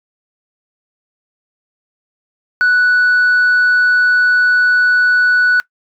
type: tone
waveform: sine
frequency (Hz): 1480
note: F#6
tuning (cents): 0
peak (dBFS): -6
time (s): 2.61-5.6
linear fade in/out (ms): 0
effects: noise-tail reverb RT60 0.1 s tail -23 dB re dry + tanh soft clip ceiling -7 dBFS